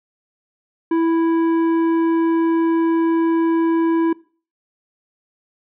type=tone with tanh clipping; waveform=triangle; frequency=329.8 Hz; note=E4; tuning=1 cent sharp; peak=-16 dBFS; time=0.91-4.13 s; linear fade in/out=5 ms; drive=14 dB; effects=noise-tail reverb RT60 0.4 s tail -22 dB re dry